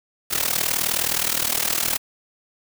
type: noise with amplitude modulation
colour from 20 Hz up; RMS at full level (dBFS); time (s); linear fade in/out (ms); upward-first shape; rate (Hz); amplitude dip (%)
white; -19; 0.3-1.98; 20; sine; 39.3; 85
effects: none